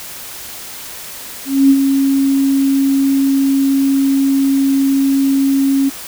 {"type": "tone with ADSR envelope", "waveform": "sine", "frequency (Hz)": 273, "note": "C#4", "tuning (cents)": -26, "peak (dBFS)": -4, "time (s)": [1.45, 5.9], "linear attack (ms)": 250, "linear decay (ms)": 58, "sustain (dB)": -6, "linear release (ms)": 19, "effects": ["white hiss -30 dBFS RMS until 6.07 s"]}